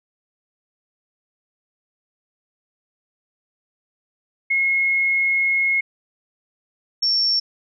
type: tone pair in turn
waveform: sine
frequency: 2165 / 5455 Hz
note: C#7 / F8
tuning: -41 / -42 cents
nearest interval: octave + major third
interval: 1599 cents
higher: second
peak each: -16 dBFS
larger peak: neither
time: 4.5-5.81 / 7.02-7.4 s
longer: first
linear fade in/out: 10 ms
effects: none